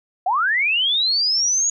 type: linear sweep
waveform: sine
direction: up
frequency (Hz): 690 to 6760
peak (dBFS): -16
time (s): 0.26-1.7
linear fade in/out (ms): 5
effects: none